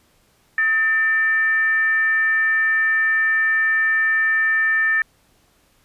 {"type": "tone with frequency modulation", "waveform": "sine", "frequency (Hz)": 1790, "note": "A6", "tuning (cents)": 29, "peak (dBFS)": -15, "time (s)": [0.58, 5.02], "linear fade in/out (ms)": 2, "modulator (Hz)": 519, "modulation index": 0.35, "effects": ["pink hiss -59 dBFS RMS until 5.84 s", "resampled to 32000 Hz"]}